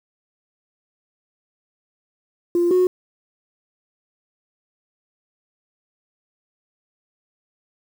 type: tone pair in turn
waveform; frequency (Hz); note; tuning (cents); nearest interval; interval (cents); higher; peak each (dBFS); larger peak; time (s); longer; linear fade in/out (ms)
sine; 347.3 / 364.9; F4 / F#4; -10 / -24; minor second; 86; second; -14 / -11; second; 2.55-2.71 / 2.71-2.87; neither; 2
effects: tanh soft clip ceiling -11 dBFS + 7-bit